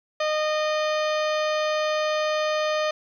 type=harmonic tone with a mistuned harmonic; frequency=614 Hz; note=D#5; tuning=23 cents flat; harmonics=1 / 2 / 3 / 4 / 5 / 6 / 7 / 8 / 10; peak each=-23 / -29 / -33 / -35 / -37 / -39 / -40 / -41 / -43 dBFS; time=0.2-2.91 s; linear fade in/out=5 ms; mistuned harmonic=6; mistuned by=-39 cents; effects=10-bit